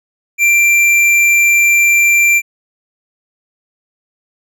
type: tone with tanh clipping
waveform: triangle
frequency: 2361 Hz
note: D7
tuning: 9 cents sharp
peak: -9 dBFS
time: 0.38-2.42 s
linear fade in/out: 50 ms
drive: 17 dB
effects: none